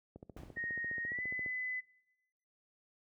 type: click train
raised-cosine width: 2 ms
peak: -35 dBFS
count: 20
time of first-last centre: 0.16-1.461 s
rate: 14.6 Hz
type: noise with exponential decay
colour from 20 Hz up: brown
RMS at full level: -41 dBFS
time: 0.37-0.83 s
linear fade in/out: 0 ms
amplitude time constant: 100 ms
type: tone with pitch glide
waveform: sine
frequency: 1864.7 to 2010 Hz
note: A#6 to B6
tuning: 0 to +30 cents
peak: -36 dBFS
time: 0.56-1.81 s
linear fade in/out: 20 ms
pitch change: +130 cents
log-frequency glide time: 1.05-1.22 s
effects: noise-tail reverb RT60 1.0 s tail -22 dB re dry + high-pass 60 Hz 12 dB/octave

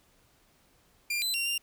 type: tone with pitch steps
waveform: sawtooth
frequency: 2391 / 4028 / 2756 / 2788 Hz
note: D7 / B7 / F7 / F7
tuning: +30 / +33 / -24 / -4 cents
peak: -25 dBFS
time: 1.1-1.58 s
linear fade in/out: 5 ms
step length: 120 ms
effects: pink hiss -65 dBFS RMS until 1.62 s

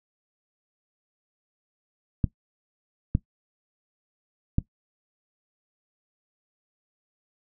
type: clicks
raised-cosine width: 5 ms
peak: -9 dBFS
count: 3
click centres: 2.242 / 3.151 / 4.584 s
effects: noise-tail reverb RT60 0.1 s tail -17 dB re dry

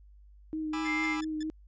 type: tone with vibrato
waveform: sine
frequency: 311.1 Hz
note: D#4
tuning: in tune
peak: -31 dBFS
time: 0.53-1.5 s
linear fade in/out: 0 ms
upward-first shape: sine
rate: 4.4 Hz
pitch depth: 21 cents each way
type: chord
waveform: sawtooth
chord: E dominant seventh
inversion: first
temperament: just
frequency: 824.1 / 988.9 / 1186.7 / 1318.5 Hz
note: G#5 / B5 / D6 / E6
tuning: -14 / +2 / +18 / 0 cents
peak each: -37 dBFS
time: 0.73-1.21 s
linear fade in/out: 5 ms
type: tone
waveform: sine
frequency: 2093 Hz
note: C7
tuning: in tune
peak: -30 dBFS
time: 0.84-1.17 s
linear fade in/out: 50 ms
type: tone bursts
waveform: 10% pulse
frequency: 1742 Hz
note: A6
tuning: 18 cents flat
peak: -33 dBFS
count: 4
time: 0.85-1.43 s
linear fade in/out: 2 ms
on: 25 ms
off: 160 ms
effects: added 50 Hz sine -52 dBFS peak until 1.67 s + resampled to 16000 Hz

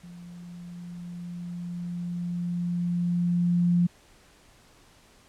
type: tone with level ramp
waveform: sine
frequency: 174.61 Hz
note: F3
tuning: in tune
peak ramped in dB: -42 to -18 dBFS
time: 0.03-3.87 s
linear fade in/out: 10 ms
effects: pink hiss -57 dBFS RMS until 5.28 s + low-pass 10000 Hz 12 dB/octave

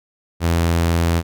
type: tone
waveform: sawtooth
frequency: 84.1 Hz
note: E2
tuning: 35 cents sharp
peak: -11 dBFS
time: 0.4-1.23 s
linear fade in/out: 50 ms
effects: none

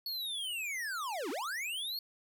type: linear two-way sweep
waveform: square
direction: down then up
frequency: 4435 to 252.3 to 4435 Hz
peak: -36 dBFS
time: 0.06-1.99 s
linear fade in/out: 2 ms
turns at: 1.3 s
effects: none

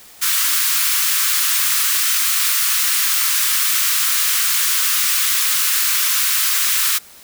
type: high-pass noise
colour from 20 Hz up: white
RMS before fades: -17 dBFS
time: 0.21-6.99 s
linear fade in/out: 20 ms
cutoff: 1100 Hz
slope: 48 dB/octave
effects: white hiss -43 dBFS RMS until 7.23 s

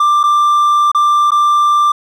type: tone with dropouts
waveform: triangle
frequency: 1183 Hz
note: D6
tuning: 12 cents sharp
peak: -6 dBFS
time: 0-1.92 s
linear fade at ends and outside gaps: 5 ms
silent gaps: 0.232-0.237 / 0.917-0.947 / 1.307-1.317 s
effects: none

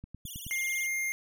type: click train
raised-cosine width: 5 ms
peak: -30 dBFS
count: 5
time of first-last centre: 0.04-0.466 s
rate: 9.39 Hz
type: tone with vibrato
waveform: 5% pulse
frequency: 3136 Hz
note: G7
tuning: in tune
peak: -33 dBFS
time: 0.25-0.87 s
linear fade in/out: 10 ms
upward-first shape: sine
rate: 18 Hz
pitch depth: 190 cents each way
type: tone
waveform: square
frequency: 2117 Hz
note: C7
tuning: 20 cents sharp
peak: -30 dBFS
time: 0.51-1.12 s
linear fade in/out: 0 ms
effects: none

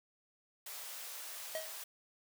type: high-pass noise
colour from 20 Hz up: white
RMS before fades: -46 dBFS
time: 0.66-1.84 s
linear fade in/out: 5 ms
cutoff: 510 Hz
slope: 24 dB/octave
type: tone with exponential decay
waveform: square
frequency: 635 Hz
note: D#5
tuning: 35 cents sharp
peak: -35 dBFS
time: 1.55-1.78 s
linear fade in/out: 1 ms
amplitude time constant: 48 ms
effects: none

